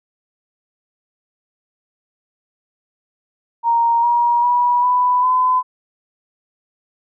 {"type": "tone with pitch steps", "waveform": "sine", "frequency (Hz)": [932.3, 951.9, 971.9, 992.3, 1013.2], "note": ["A#5", "A#5", "B5", "B5", "B5"], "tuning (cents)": [0, 36, -28, 8, 44], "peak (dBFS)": -12, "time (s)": [3.63, 5.63], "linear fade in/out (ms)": 50, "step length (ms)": 400, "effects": []}